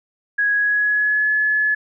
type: tone with pitch glide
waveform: sine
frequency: 1661.2 to 1710.9 Hz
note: G#6 to A6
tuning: 0 to -49 cents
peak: -15 dBFS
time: 0.38-1.75 s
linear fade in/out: 10 ms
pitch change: +51 cents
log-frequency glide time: 0.53-1.3 s
effects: none